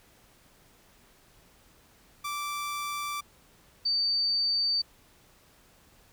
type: tone pair in turn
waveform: sawtooth / sine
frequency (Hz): 1169 / 4596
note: D6 / D8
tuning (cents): -8 / -38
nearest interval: 2 octaves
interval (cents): 2370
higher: second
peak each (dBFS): -28 / -24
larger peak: second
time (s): 2.24-3.21 / 3.85-4.82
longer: neither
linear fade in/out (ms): 10
effects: pink hiss -60 dBFS RMS until 6.12 s